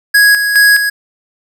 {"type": "tone with tremolo", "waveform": "square", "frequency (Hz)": 1661.2, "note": "G#6", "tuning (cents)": 0, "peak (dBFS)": -5, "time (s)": [0.14, 0.9], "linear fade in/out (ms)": 10, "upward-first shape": "square", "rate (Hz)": 2.4, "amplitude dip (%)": 55, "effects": []}